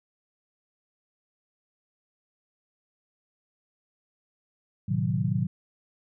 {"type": "chord", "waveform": "sine", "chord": "A diminished seventh", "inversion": "none", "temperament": "equal with one note detuned", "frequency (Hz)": [110, 128.42, 155.56, 185], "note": ["A2", "C3", "Eb3", "Gb3"], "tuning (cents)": [0, -32, 0, 0], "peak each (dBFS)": -29, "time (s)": [4.88, 5.47], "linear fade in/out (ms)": 10, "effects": []}